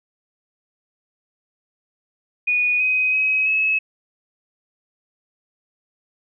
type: tone with pitch steps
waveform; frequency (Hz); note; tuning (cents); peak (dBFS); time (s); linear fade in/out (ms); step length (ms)
sine; 2465 / 2515 / 2542 / 2580; D#7 / D#7 / D#7 / E7; -17 / +18 / +36 / -38; -16; 2.47-3.79; 10; 330
effects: none